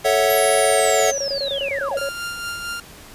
square chord, F# minor seventh, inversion first, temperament equal with one note detuned, 440 / 554.4 / 653.9 / 740 Hz, A4 / C#5 / E5 / F#5, 0 / 0 / -14 / 0 cents, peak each -22 / -20 / -21 / -22 dBFS, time 0.04-1.12 s, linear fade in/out 20 ms
sine linear sweep, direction down, 11840 to 435 Hz, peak -24 dBFS, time 0.29-1.98 s, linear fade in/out 10 ms
triangle tone bursts, 554.4 Hz, C#5, in tune, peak -21 dBFS, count 13, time 0.8-2.09 s, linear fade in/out 2 ms, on 78 ms, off 23 ms
sawtooth tone with tremolo, 1396.9 Hz, F6, in tune, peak -21 dBFS, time 1.97-2.8 s, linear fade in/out 2 ms, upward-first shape triangle, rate 4.4 Hz, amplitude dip 45%
effects pink hiss -42 dBFS RMS until 3.14 s + resampled to 32000 Hz

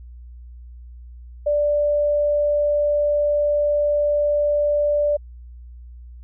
sine tone, 587.3 Hz, D5, in tune, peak -16 dBFS, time 1.46-5.17 s, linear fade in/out 10 ms, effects added 60 Hz sine -37 dBFS peak until 6.23 s

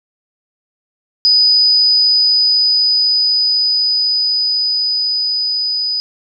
sine tone with level ramp, 4978 Hz, D#8, in tune, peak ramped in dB -7 to -15 dBFS, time 1.25-6 s, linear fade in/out 0 ms, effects none

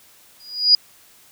sine tone with exponential growth, 4896 Hz, D#8, 29 cents flat, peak -6 dBFS, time 0.4-0.75 s, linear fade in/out 2 ms, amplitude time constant 76 ms, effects white hiss -51 dBFS RMS until 1.31 s

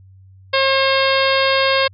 harmonic tone with a mistuned harmonic, 538 Hz, C5, 48 cents sharp, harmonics 1 / 2 / 3 / 4 / 5 / 6 / 7 / 8 / 9, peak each -17 / -20 / -22 / -23 / -24 / -25 / -25 / -26 / -27 dBFS, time 0.53-1.88 s, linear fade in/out 10 ms, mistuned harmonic 7, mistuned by -36 cents, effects added 95 Hz sine -42 dBFS peak until 1.93 s

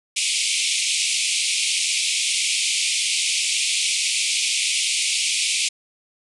pink band-pass noise, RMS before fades -22 dBFS, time 0.16-5.69 s, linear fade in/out 10 ms, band 2200 to 10000 Hz, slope 96 dB/octave, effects none

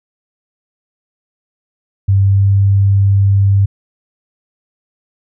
sine tone with pitch glide, 98 to 98.91 Hz, G2 to G2, 0 to +16 cents, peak -7 dBFS, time 2.08-3.66 s, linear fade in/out 10 ms, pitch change +16 cents, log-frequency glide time 2.22-2.48 s, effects none

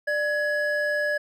triangle tone pair together, 594 / 1680.1 Hz, D5 / G#6, +20 / +20 cents, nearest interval octave + tritone, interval 1800 cents, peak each -24 / -23 dBFS, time 0.07-1.18 s, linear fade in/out 10 ms, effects none

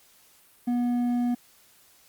sine tone with hard clipping, 242.7 Hz, B3, 30 cents flat, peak -24 dBFS, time 0.67-1.35 s, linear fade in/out 10 ms, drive 5 dB, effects white hiss -58 dBFS RMS until 2.08 s + Opus 48 kbps

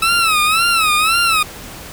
20% pulse tone with vibrato, 1300 Hz, E6, 24 cents flat, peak -7 dBFS, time 0.02-1.43 s, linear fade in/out 5 ms, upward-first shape sine, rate 1.9 Hz, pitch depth 120 cents each way, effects pink hiss -33 dBFS RMS until 1.92 s

